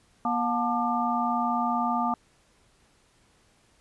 harmonic tone with a mistuned harmonic, 239 Hz, A#3, 43 cents sharp, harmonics 1 / 3 / 4 / 5, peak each -29 / -29 / -29 / -29 dBFS, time 0.25-2.14 s, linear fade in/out 2 ms, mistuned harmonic 4, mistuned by -140 cents, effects pink hiss -63 dBFS RMS until 3.8 s + resampled to 24000 Hz

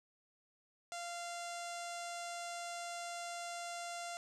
sawtooth tone with low-pass filter, 692 Hz, F5, 16 cents flat, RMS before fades -44 dBFS, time 0.92-4.17 s, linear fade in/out 0 ms, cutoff 7700 Hz, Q 2.6, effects none

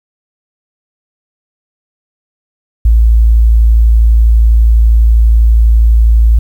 sine tone, 56.1 Hz, A1, 34 cents sharp, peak -3 dBFS, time 2.85-6.39 s, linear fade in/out 5 ms, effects 7-bit

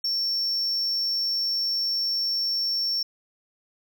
triangle tone, 5450 Hz, F8, 43 cents flat, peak -22 dBFS, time 0.04-3.03 s, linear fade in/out 5 ms, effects none

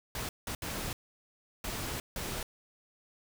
pink noise bursts at uneven times, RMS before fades -37 dBFS, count 5, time 0.15-0.29 / 0.47-0.55 / 0.62-0.93 / 1.64-2 / 2.16-2.43 s, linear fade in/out 2 ms, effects none

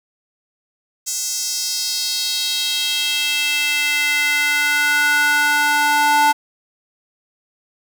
square tone with high-pass filter sweep, 293.7 Hz, D4, in tune, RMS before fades -18 dBFS, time 1.06-6.33 s, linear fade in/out 20 ms, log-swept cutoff 6600 to 930 Hz, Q 2.9, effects none

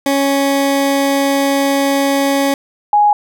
20% pulse / sine tone pair in turn, 277.2 / 830.7 Hz, C#4 / G#5, 0 / 0 cents, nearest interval octave + perfect fifth, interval 1900 cents, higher second, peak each -7 dBFS, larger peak neither, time 0.06-2.54 / 2.93-3.13 s, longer first, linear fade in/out 2 ms, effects none

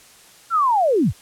sine linear sweep, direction down, 1396.9 to 51.91 Hz, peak -14 dBFS, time 0.5-1.13 s, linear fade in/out 50 ms, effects white hiss -48 dBFS RMS until 1.21 s + low-pass 11000 Hz 12 dB/octave

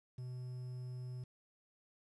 triangle tone with quantisation, 125.7 Hz, B2, 31 cents sharp, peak -40 dBFS, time 0.18-1.24 s, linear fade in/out 5 ms, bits 11, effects resampled to 22050 Hz

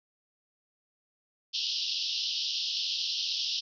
white band-pass noise, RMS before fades -32 dBFS, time 1.53-3.61 s, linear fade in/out 20 ms, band 2800 to 5500 Hz, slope 96 dB/octave, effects none

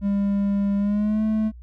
triangle tone with pitch glide, 200.3 to 217.2 Hz, G3 to A3, +38 to -22 cents, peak -17 dBFS, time 0.01-1.52 s, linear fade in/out 50 ms, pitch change +140 cents, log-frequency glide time 0.77-1.23 s, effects added 60 Hz sine -39 dBFS peak until 1.62 s

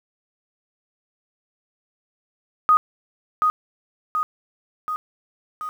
sine tone with echo, 1244.5 Hz, D#6, in tune, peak -11 dBFS, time 2.69-2.77 s, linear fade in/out 0 ms, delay 730 ms, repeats 4, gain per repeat -4 dB, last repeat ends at 5.69 s, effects 8-bit

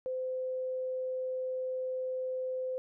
sine tone, 514 Hz, C5, 31 cents flat, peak -32 dBFS, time 0.06-2.78 s, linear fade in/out 0 ms, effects none

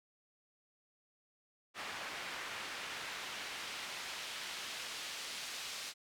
pink noise with band-pass filter sweep, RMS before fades -44 dBFS, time 1.74-5.94 s, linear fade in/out 50 ms, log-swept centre 1800 to 4200 Hz, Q 0.8, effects none

